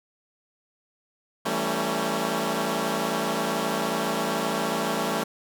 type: chord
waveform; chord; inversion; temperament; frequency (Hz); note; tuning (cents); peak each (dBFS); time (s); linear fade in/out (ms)
10% pulse; A dominant seventh; second; equal with one note detuned; 164.81 / 196 / 223.5 / 277.2; E3 / G3 / A3 / C#4; 0 / 0 / +27 / 0; -24 / -22 / -20 / -23; 1.45-5.24; 10
effects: none